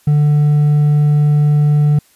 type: tone with hard clipping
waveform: triangle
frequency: 148 Hz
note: D3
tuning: 14 cents sharp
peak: -9 dBFS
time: 0.07-1.99 s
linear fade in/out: 5 ms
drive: 5 dB
effects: white hiss -52 dBFS RMS until 2.15 s + resampled to 32000 Hz